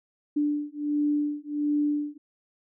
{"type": "beating tone pair", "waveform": "sine", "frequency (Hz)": [293.7, 295.1], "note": ["D4", "D4"], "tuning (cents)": [0, 8], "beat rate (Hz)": 1.4, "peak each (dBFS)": -27, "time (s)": [0.36, 2.18], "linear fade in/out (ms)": 10, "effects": []}